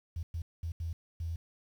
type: tone bursts at uneven times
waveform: sine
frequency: 82.9 Hz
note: E2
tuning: 10 cents sharp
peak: -33 dBFS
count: 5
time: 0.16-0.23 / 0.34-0.42 / 0.63-0.72 / 0.8-0.93 / 1.2-1.36 s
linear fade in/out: 5 ms
effects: 10-bit